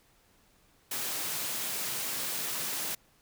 white high-pass noise, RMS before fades -34 dBFS, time 0.91-2.95 s, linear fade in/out 5 ms, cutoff 110 Hz, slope 96 dB/octave, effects pink hiss -65 dBFS RMS until 3.21 s

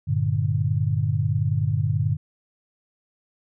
sine chord, G minor, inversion none, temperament equal with one note detuned, 98 / 116.54 / 147.6 Hz, G2 / Bb2 / D3, 0 / 0 / +9 cents, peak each -24 dBFS, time 0.07-2.17 s, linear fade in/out 20 ms, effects none

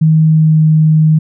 sine tone with pitch glide, 157.9 to 156.27 Hz, D#3 to D#3, +26 to +8 cents, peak -5 dBFS, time 0.01-1.19 s, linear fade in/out 10 ms, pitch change -18 cents, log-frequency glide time 0.24-0.63 s, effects none

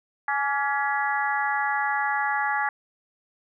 harmonic tone with a mistuned harmonic, 280 Hz, C#4, 18 cents sharp, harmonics 3 / 4 / 5 / 6 / 7, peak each -26 / -31 / -32 / -28 / -31 dBFS, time 0.28-2.69 s, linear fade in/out 2 ms, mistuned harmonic 4, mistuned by +51 cents, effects none

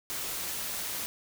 white noise, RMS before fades -35 dBFS, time 0.1-1.06 s, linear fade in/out 0 ms, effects none

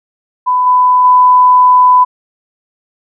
sine tone with level steps, 1000 Hz, B5, 21 cents sharp, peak -8 / -5 / -3 dBFS, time 0.46-2.05 s, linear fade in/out 20 ms, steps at 0.66 / 1.04 s, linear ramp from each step 10 ms, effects none

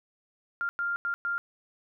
sine tone bursts at uneven times, 1396.9 Hz, F6, in tune, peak -27 dBFS, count 4, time 0.61-0.69 / 0.79-0.96 / 1.05-1.14 / 1.25-1.38 s, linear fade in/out 0 ms, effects none

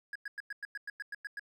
triangle tone bursts, 1661.2 Hz, G#6, in tune, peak -35 dBFS, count 11, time 0.13-1.395 s, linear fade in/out 2 ms, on 25 ms, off 99 ms, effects none

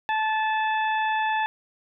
harmonic tone, 871 Hz, A5, 18 cents flat, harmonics 1 / 2 / 3 / 4, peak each -23 / -28 / -34 / -39 dBFS, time 0.09-1.46 s, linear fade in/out 0 ms, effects none

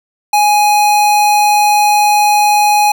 square tone, 833 Hz, G#5, 5 cents sharp, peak -8 dBFS, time 0.33-2.92 s, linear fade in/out 5 ms, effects 8-bit

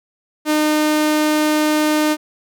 sawtooth tone, 304.8 Hz, D#4, 36 cents flat, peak -10 dBFS, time 0.45-2.17 s, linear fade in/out 50 ms, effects none

